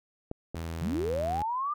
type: clicks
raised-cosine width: 2 ms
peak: -21 dBFS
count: 2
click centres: 0.314 / 0.546 s
type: tone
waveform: sawtooth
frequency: 82.41 Hz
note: E2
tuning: in tune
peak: -30 dBFS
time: 0.55-1.43 s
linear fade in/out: 10 ms
type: linear sweep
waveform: sine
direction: up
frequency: 136.5 to 1219 Hz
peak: -28 dBFS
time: 0.81-1.74 s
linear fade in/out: 10 ms
effects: none